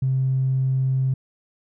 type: tone with tanh clipping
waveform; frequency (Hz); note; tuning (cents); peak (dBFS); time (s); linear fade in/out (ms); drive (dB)
triangle; 131.8; C3; +13; -18; 0.02-1.14; 5; 4
effects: none